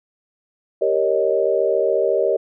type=chord; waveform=sine; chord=Eb dominant seventh; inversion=first; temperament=equal; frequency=392 / 466.2 / 554.4 / 622.3 Hz; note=G4 / Bb4 / Db5 / Eb5; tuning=0 / 0 / 0 / 0 cents; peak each=-21 dBFS; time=0.81-2.37 s; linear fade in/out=10 ms; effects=none